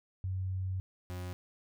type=tone pair in turn; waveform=sine / 40% pulse; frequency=93.8 / 89.98 Hz; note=F#2 / F#2; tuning=+24 / -48 cents; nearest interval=minor second; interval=72 cents; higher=first; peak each=-32 / -37 dBFS; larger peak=first; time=0.24-0.8 / 1.1-1.33 s; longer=first; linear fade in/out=0 ms; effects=none